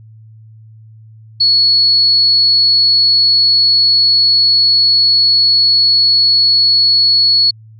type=tone; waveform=sine; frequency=4380 Hz; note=C#8; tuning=22 cents flat; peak=-7 dBFS; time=1.4-7.51 s; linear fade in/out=10 ms; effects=added 110 Hz sine -36 dBFS peak until 7.79 s